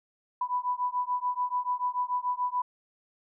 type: beating tone pair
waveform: sine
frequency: 987.8 / 994.7 Hz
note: B5 / B5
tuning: 0 / +12 cents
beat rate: 6.9 Hz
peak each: -30 dBFS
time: 0.41-2.62 s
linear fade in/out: 5 ms
effects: none